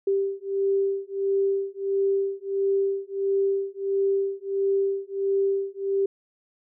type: beating tone pair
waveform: sine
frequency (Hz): 392 / 393.5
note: G4 / G4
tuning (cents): 0 / +7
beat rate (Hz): 1.5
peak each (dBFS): -25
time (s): 0.07-6.06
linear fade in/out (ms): 5
effects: none